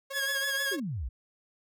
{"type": "tone with tremolo", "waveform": "sawtooth", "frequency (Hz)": 546, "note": "C#5", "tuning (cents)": -26, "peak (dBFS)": -32, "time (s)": [0.1, 0.8], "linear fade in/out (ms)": 10, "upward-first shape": "sine", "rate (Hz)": 16, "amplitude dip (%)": 70}
{"type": "tone with vibrato", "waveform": "sawtooth", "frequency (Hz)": 1661.2, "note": "G#6", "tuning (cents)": 0, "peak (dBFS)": -25, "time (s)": [0.12, 0.77], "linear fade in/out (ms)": 50, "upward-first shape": "sine", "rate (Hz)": 6.5, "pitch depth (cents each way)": 45}
{"type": "exponential sweep", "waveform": "sine", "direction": "down", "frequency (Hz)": [429.5, 51.91], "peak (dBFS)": -31, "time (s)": [0.71, 1.09], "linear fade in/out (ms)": 10}
{"effects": []}